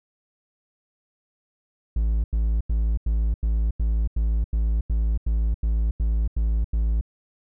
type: tone bursts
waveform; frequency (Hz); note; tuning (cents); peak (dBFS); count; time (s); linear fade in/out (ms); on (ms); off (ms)
triangle; 55; A1; 0; -17; 14; 1.96-7.011; 5; 280; 87
effects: none